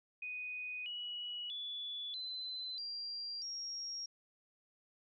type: tone with pitch steps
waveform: sine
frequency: 2489 / 2926 / 3440 / 4043 / 4753 / 5588 Hz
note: D#7 / F#7 / A7 / B7 / D8 / F8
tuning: 0 / -20 / -40 / +40 / +20 / 0 cents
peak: -40 dBFS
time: 0.22-4.06 s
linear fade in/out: 5 ms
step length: 640 ms
effects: none